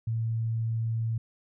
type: tone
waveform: sine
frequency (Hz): 113.4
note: A#2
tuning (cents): -47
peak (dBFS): -26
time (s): 0.07-1.18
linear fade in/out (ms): 5
effects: none